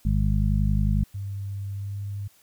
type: harmonic tone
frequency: 51.1 Hz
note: G#1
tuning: 27 cents flat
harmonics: 1 / 2 / 3 / 4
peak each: -22 / -25 / -27 / -28 dBFS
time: 0.05-1.04 s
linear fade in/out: 5 ms
type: tone with pitch glide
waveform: sine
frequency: 99.1 to 100.54 Hz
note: G2 to G2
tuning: +19 to +44 cents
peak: -29 dBFS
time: 1.14-2.28 s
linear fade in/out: 10 ms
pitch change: +25 cents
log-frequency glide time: 1.74-2.02 s
effects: white hiss -59 dBFS RMS until 2.42 s